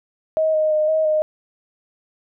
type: tone with pitch steps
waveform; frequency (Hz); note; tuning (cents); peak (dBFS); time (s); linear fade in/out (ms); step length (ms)
sine; 632 / 621 / 614 / 631 / 617; D#5 / D#5 / D#5 / D#5 / D#5; +27 / -3 / -23 / +24 / -15; -15; 0.37-1.22; 0; 170
effects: none